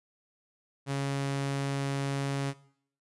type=tone; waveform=sawtooth; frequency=138.59 Hz; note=C#3; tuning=in tune; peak=-25 dBFS; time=0.86-2.54 s; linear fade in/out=50 ms; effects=noise-tail reverb RT60 0.6 s tail -18 dB re dry + resampled to 24000 Hz